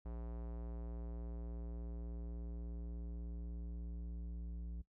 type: tone with low-pass filter sweep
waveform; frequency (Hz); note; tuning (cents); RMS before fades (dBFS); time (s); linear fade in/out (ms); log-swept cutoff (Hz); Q
square; 58.27; A#1; 0; -45; 0.05-4.82; 10; 850 to 200; 0.8
effects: noise-tail reverb RT60 0.1 s tail -18 dB re dry